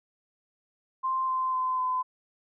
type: tone with pitch steps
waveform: sine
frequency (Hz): 1046.5 / 1036.9 / 1027.3 / 1017.9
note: C6 / C6 / C6 / C6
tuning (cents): 0 / -16 / -32 / -48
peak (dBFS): -25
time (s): 1.03-2.03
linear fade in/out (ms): 20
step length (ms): 250
effects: none